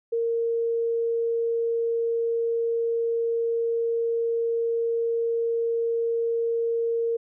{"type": "tone", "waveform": "sine", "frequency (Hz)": 462.4, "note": "A#4", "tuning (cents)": -14, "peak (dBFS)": -22, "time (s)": [0.12, 7.17], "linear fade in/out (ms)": 10, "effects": []}